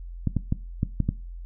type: clicks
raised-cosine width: 5 ms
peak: -10 dBFS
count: 6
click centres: 0.273 / 0.367 / 0.524 / 0.831 / 1.003 / 1.09 s
effects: noise-tail reverb RT60 0.3 s tail -19 dB re dry + added 43 Hz sine -35 dBFS peak until 1.45 s